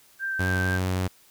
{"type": "tone with vibrato", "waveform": "sine", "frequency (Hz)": 1568, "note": "G6", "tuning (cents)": 0, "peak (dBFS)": -26, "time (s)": [0.19, 0.8], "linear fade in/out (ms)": 50, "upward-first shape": "triangle", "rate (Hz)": 4.3, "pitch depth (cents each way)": 18}
{"type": "tone", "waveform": "sawtooth", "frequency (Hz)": 92.5, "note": "F#2", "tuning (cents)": 0, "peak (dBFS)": -20, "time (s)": [0.39, 1.08], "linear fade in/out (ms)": 10}
{"effects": ["white hiss -57 dBFS RMS until 1.3 s"]}